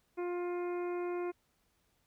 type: harmonic tone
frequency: 352.8 Hz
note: F4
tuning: 18 cents sharp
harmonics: 1 / 2 / 3 / 4 / 5 / 6 / 7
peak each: -34 / -45 / -47 / -52 / -60 / -54 / -55 dBFS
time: 0.17-1.32 s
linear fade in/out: 20 ms
effects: pink hiss -75 dBFS RMS until 2.06 s